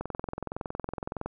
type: click train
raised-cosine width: 1 ms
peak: -19 dBFS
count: 28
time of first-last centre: 0.01-1.26 s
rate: 21.6 Hz
effects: none